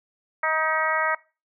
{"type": "harmonic tone with a mistuned harmonic", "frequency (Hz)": 315.1, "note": "D#4", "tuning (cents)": 22, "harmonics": [2, 3, 4, 5, 6, 7], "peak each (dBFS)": [-29, -27, -26, -29, -27, -31], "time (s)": [0.43, 1.15], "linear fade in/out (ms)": 5, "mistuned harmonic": 6, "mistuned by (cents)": 20, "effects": ["noise-tail reverb RT60 0.3 s tail -21 dB re dry"]}